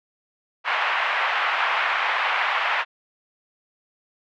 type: band-pass noise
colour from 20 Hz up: pink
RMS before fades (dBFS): -23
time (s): 0.64-2.85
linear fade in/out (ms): 50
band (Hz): 830 to 2700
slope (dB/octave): 24
effects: none